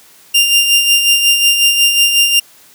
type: tone with tremolo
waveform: sawtooth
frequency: 2794 Hz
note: F7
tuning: in tune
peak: -3 dBFS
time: 0.34-2.4 s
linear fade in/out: 10 ms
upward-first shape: sine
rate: 5.5 Hz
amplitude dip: 50%
effects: white hiss -44 dBFS RMS until 2.74 s + high-pass 100 Hz 12 dB/octave